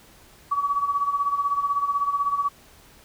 sine tone with tremolo, 1138 Hz, C#6, 45 cents sharp, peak -18 dBFS, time 0.51-2.49 s, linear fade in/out 10 ms, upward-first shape sine, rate 16 Hz, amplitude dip 70%, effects pink hiss -52 dBFS RMS until 3.04 s

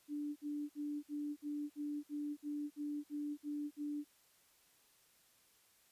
sine tone bursts, 293.7 Hz, D4, in tune, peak -38 dBFS, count 12, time 0.08-4.045 s, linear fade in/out 50 ms, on 280 ms, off 55 ms, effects white hiss -70 dBFS RMS until 5.91 s + resampled to 32000 Hz

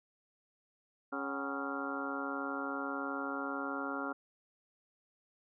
harmonic tone with a mistuned harmonic, 138.59 Hz, C#3, in tune, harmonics 2 / 3 / 4 / 5 / 6 / 7 / 8 / 9 / 10, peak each -40 / -46 / -45 / -46 / -48 / -49 / -46 / -46 / -40 dBFS, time 1.12-4.13 s, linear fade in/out 10 ms, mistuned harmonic 5, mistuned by +110 cents, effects none

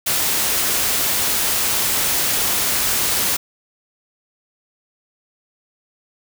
white noise, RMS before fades -19 dBFS, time 0.06-3.37 s, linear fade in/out 10 ms, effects none

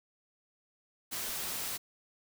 white noise, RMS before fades -37 dBFS, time 1.11-1.78 s, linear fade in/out 20 ms, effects none

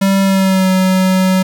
square tone with pitch glide, 194.7 to 187.2 Hz, G3 to F#3, -12 to +20 cents, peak -10 dBFS, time 0.01-1.43 s, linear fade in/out 10 ms, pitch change -68 cents, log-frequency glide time 0.22-0.7 s, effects 8-bit

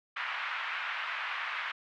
pink band-pass noise, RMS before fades -36 dBFS, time 0.16-1.72 s, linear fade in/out 10 ms, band 1100 to 2700 Hz, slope 24 dB/octave, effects none

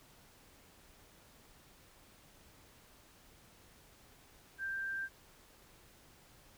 sine tone, 1578 Hz, G6, 11 cents sharp, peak -36 dBFS, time 4.58-5.09 s, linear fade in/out 50 ms, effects pink hiss -62 dBFS RMS until 6.57 s

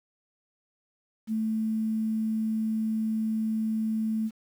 sine tone with quantisation, 220 Hz, A3, in tune, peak -25 dBFS, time 1.27-4.31 s, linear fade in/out 50 ms, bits 9, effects none

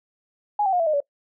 sine tone with pitch steps, 830.6 / 770.5 / 714.8 / 663.1 / 615.1 / 570.6 Hz, G#5 / G5 / F5 / E5 / D#5 / C#5, 0 / -30 / +40 / +10 / -20 / +50 cents, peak -18 dBFS, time 0.59-1.004 s, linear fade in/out 5 ms, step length 69 ms, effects noise-tail reverb RT60 0.1 s tail -21 dB re dry

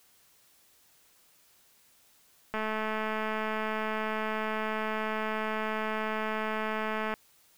click train, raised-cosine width 0.5 ms, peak -18 dBFS, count 999, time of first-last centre 2.54-7.139 s, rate 217 Hz, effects white hiss -63 dBFS RMS until 7.57 s

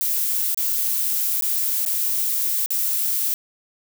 violet noise with dropouts, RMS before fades -22 dBFS, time 0.01-3.34 s, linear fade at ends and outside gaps 0 ms, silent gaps 0.545-0.574 / 1.41-1.423 / 1.851-1.862 / 2.66-2.705 s, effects none

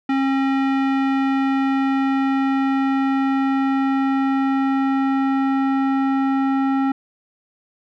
square tone with low-pass filter sweep, 270 Hz, C#4, 45 cents flat, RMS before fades -19 dBFS, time 0.09-6.92 s, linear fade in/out 5 ms, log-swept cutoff 2200 to 1400 Hz, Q 1.1, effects none

